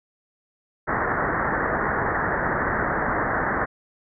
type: low-pass noise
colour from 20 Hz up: white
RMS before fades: -24 dBFS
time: 0.87-3.66 s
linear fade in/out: 20 ms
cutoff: 1900 Hz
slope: 96 dB/octave
effects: none